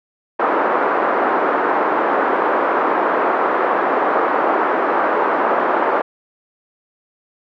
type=band-pass noise; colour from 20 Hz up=white; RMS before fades=-17 dBFS; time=0.39-6.02 s; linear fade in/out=10 ms; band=300 to 1300 Hz; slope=24 dB/octave; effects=none